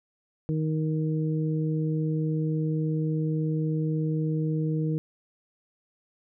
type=harmonic tone; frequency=156.4 Hz; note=D#3; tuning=9 cents sharp; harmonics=1 / 2 / 3; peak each=-25 / -31 / -35 dBFS; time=0.49-4.98 s; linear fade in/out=0 ms; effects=none